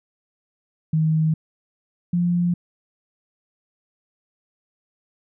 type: tone pair in turn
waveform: sine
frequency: 157.8 / 174.79 Hz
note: D#3 / F3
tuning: +25 / +2 cents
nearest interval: major second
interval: 177 cents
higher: second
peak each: -16 / -17 dBFS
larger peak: first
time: 0.93-1.34 / 2.13-2.54 s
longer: neither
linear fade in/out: 5 ms
effects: none